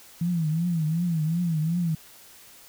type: tone with vibrato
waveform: sine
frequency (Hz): 164.81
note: E3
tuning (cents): 0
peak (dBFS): -22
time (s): 0.21-1.95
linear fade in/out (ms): 5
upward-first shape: triangle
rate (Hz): 2.7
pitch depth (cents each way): 150
effects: white hiss -50 dBFS RMS until 2.68 s